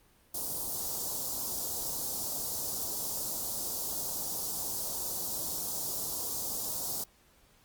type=band-stop noise; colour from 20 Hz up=white; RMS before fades=-35 dBFS; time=0.34-7.04 s; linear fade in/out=5 ms; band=950 to 4700 Hz; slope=24 dB/octave; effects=pink hiss -64 dBFS RMS until 7.64 s + Opus 32 kbps